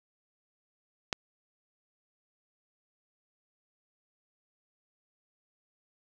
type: click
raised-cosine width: 0.2 ms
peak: -11 dBFS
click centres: 1.128 s
effects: none